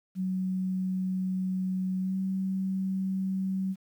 sine tone with pitch glide, 186.6 to 190.3 Hz, F#3 to F#3, +15 to +49 cents, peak -27 dBFS, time 0.15-3.76 s, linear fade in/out 50 ms, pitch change +34 cents, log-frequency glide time 2-2.17 s, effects 10-bit

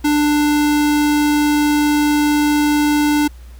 square tone, 295.9 Hz, D4, 13 cents sharp, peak -13 dBFS, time 0.04-3.28 s, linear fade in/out 10 ms, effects added 60 Hz sine -34 dBFS peak until 3.59 s + pink hiss -50 dBFS RMS until 3.59 s

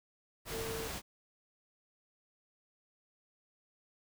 sine tone in noise, 450 Hz, A4, 39 cents sharp, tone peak -39 dBFS, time 0.5-0.89 s, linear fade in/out 50 ms, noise pink, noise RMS -41 dBFS, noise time 0.45-1.02 s, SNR -1 dB, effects none

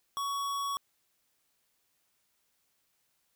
square tone, 1120 Hz, C#6, 18 cents sharp, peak -32 dBFS, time 0.17-0.77 s, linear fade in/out 0 ms, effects white hiss -75 dBFS RMS until 3.35 s

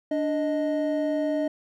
triangle tone pair together, 293.7 / 622.3 Hz, D4 / D#5, 0 / 0 cents, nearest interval octave + minor second, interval 1300 cents, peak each -24 dBFS, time 0.11-1.48 s, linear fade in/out 5 ms, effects none

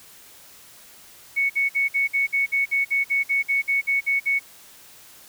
sine tone bursts, 2217 Hz, C#7, in tune, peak -18 dBFS, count 16, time 1.36-4.395 s, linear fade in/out 20 ms, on 140 ms, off 53 ms, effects white hiss -48 dBFS RMS until 5.28 s

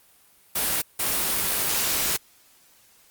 white noise bursts at uneven times, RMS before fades -24 dBFS, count 2, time 0.55-0.82 / 0.99-2.17 s, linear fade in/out 10 ms, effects white hiss -57 dBFS RMS until 3.1 s + Opus 32 kbps

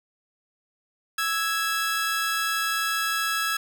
sawtooth tone pair together, 1318.5 / 1661.2 Hz, E6 / G#6, 0 / 0 cents, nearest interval major third, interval 400 cents, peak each -23 dBFS, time 1.18-3.57 s, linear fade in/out 5 ms, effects none

